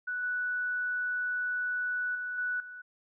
sine tone with level steps, 1480 Hz, F#6, in tune, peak -31 / -29 / -33 / -29 / -42 dBFS, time 0.07-2.82 s, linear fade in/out 10 ms, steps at 0.23 / 2.15 / 2.38 / 2.6 s, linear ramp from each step 2 ms, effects none

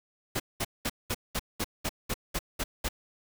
pink noise bursts, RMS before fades -30 dBFS, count 11, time 0.35-2.889 s, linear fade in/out 10 ms, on 49 ms, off 200 ms, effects none

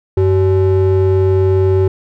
triangle ring-modulated tone, 237.5 Hz, A#3, 33 cents sharp, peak -4 dBFS, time 0.17-1.88 s, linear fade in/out 5 ms, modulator 143 Hz, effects none

